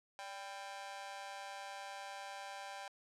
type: tone with amplitude modulation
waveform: sawtooth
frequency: 790 Hz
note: G5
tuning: 13 cents sharp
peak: -37 dBFS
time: 0.19-2.88 s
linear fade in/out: 0 ms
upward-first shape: sine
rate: 210 Hz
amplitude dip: 100%
effects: low-pass 8000 Hz 12 dB/octave